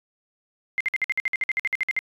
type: tone bursts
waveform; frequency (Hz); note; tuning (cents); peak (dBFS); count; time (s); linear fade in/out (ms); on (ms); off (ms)
sine; 2093; C7; 0; -20; 16; 0.78-1.99; 0; 25; 54
effects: resampled to 24000 Hz